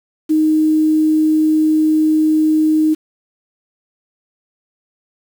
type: tone with quantisation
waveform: sine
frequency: 311.1 Hz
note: D#4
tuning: in tune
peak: -10 dBFS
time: 0.29-2.95 s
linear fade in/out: 20 ms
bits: 6
effects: none